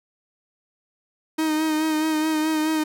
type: tone with vibrato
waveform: 45% pulse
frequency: 312.2 Hz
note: D#4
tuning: 6 cents sharp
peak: -20 dBFS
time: 1.38-2.84 s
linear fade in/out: 10 ms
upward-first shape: sine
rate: 4.7 Hz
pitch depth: 28 cents each way
effects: none